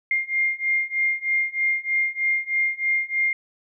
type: beating tone pair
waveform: sine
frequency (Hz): 2114 / 2117.2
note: C7 / C7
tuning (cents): +17 / +20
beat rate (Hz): 3.2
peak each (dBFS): -24 / -23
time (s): 0.11-3.33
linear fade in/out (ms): 2
effects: none